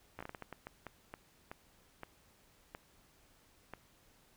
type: slowing click train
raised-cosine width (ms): 0.5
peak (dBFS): -29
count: 15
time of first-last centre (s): 0.19-3.737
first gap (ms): 15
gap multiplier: 1.38
effects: pink hiss -67 dBFS RMS until 4.36 s